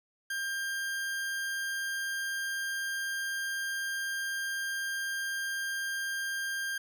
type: tone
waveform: 40% pulse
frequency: 1596 Hz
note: G6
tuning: 31 cents sharp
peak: -31 dBFS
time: 0.3-6.78 s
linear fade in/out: 5 ms
effects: none